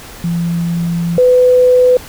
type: tone pair in turn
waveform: sine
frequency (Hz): 170 / 501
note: F3 / B4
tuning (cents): -46 / +25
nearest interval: octave + perfect fifth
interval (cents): 1871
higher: second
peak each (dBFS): -13 / -5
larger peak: second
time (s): 0.24-1.18 / 1.18-1.97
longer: first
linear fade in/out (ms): 2
effects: pink hiss -33 dBFS RMS until 2.08 s